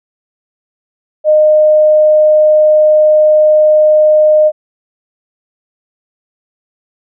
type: tone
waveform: sine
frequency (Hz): 613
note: D#5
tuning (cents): -26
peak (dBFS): -4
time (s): 1.24-4.52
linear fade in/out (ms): 50
effects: none